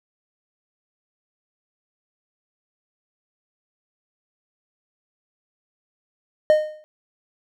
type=tone with exponential decay; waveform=triangle; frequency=614 Hz; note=D#5; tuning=23 cents flat; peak=-7 dBFS; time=6.5-6.84 s; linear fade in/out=0 ms; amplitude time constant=73 ms; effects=none